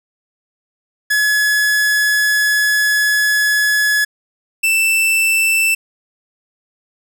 45% pulse tone pair in turn, 1698 / 2661 Hz, G#6 / E7, +38 / +16 cents, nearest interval minor sixth, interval 778 cents, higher second, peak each -12 dBFS, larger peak neither, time 1.1-4.05 / 4.63-5.75 s, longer first, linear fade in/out 10 ms, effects none

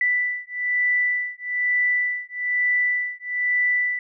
sine beating tone pair, 1978 / 1979.1 Hz, B6 / B6, +2 / +3 cents, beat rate 1.1 Hz, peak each -23 / -23 dBFS, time 0.01-3.99 s, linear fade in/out 2 ms, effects none

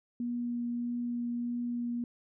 sine tone with vibrato, 239.8 Hz, A#3, 49 cents sharp, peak -31 dBFS, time 0.2-2.04 s, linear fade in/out 2 ms, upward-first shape triangle, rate 1.6 Hz, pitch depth 9 cents each way, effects none

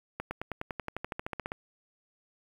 accelerating click train, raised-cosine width 0.5 ms, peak -19 dBFS, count 17, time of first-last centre 0.2-1.519 s, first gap 110 ms, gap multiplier 0.96, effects 8-bit

